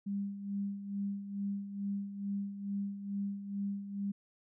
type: tone with tremolo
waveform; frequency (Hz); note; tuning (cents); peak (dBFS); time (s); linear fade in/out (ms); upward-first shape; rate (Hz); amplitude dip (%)
sine; 200; G3; +35; -32; 0.06-4.12; 10; sine; 2.3; 65
effects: none